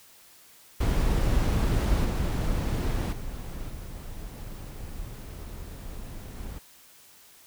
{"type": "noise with level steps", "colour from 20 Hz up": "brown", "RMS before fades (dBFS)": [-23, -26, -36, -39, -37], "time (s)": [0.8, 6.59], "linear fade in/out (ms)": 10, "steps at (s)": [2.04, 3.12, 3.69, 6.36], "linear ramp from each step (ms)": 10, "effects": ["white hiss -54 dBFS RMS until 7.46 s"]}